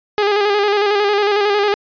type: tone with vibrato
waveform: sawtooth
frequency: 410 Hz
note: G#4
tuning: 22 cents flat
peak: -9 dBFS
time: 0.18-1.74 s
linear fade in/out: 0 ms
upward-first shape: square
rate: 11 Hz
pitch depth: 39 cents each way
effects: resampled to 11025 Hz